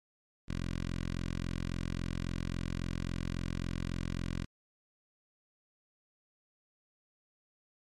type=tone with notch filter; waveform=10% pulse; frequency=43.65 Hz; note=F1; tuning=in tune; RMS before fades=-36 dBFS; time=0.48-4.45 s; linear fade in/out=10 ms; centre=740 Hz; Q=0.91; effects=low-pass 7000 Hz 12 dB/octave + MP3 96 kbps